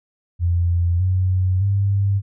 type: tone with pitch steps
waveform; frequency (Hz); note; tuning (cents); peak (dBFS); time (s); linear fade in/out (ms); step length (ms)
sine; 86.5 / 92.71 / 99.36; F2 / F#2 / G2; -16 / +4 / +24; -15; 0.39-2.22; 50; 610
effects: none